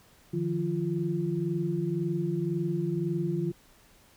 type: tone cluster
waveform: sine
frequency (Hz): 151.5 / 173.4 / 345.6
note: D#3 / F3 / F4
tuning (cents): -46 / -12 / -18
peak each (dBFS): -31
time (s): 0.33-3.52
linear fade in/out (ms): 10
effects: pink hiss -59 dBFS RMS until 4.16 s